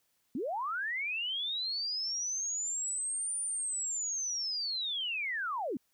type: linear two-way sweep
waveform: sine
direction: up then down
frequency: 214 to 9350 to 214 Hz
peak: -32 dBFS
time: 0.35-5.77 s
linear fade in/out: 2 ms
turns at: 3.4 s
effects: white hiss -75 dBFS RMS until 5.93 s